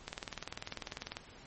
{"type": "click train", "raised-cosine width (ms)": 0.2, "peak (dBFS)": -21, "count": 23, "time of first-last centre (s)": [0.08, 1.169], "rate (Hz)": 20.2, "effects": ["pink hiss -55 dBFS RMS until 1.46 s", "MP3 32 kbps"]}